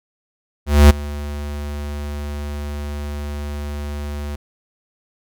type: tone with ADSR envelope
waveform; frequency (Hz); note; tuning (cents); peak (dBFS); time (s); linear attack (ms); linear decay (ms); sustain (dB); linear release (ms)
square; 73; D2; -10; -4; 0.66-4.36; 240; 14; -21; 8
effects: none